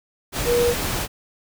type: tone in noise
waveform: sine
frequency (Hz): 480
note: B4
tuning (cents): -49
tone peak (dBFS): -16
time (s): 0.45-0.75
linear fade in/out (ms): 50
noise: pink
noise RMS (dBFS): -25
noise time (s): 0.32-1.08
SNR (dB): +6
effects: none